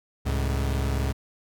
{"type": "tone pair together", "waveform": "40% pulse", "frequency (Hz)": [68.1, 108.1], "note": ["C#2", "A2"], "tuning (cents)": [-30, -30], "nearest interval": "minor sixth", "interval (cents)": 800, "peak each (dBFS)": [-24, -28], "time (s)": [0.25, 1.13], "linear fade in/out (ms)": 20, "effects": []}